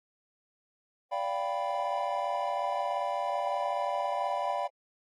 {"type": "chord", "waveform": "triangle", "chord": "G dominant seventh", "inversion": "second", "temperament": "equal with one note detuned", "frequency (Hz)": [581.3, 698.5, 784, 987.8], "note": ["D5", "F5", "G5", "B5"], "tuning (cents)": [-18, 0, 0, 0], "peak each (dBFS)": -33, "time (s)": [1.11, 4.68], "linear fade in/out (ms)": 20, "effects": ["AAC 32 kbps"]}